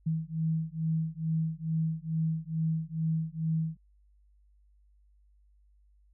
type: beating tone pair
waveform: sine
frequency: 159.3 / 161.6 Hz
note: D#3 / E3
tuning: +41 / -34 cents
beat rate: 2.3 Hz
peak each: -31 dBFS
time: 0.06-3.77 s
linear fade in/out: 10 ms
effects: added 50 Hz sine -60 dBFS peak until 6.13 s